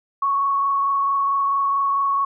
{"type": "tone with frequency modulation", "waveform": "sine", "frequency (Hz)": 1108.7, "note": "C#6", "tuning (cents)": 0, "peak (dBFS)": -17, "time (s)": [0.22, 2.25], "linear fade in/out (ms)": 5, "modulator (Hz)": 24.5, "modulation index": 0.61, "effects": []}